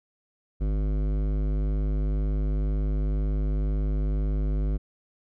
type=tone with hard clipping; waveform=sine; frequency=51 Hz; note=G#1; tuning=31 cents flat; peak=-25 dBFS; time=0.6-4.78 s; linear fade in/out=20 ms; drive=15 dB; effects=none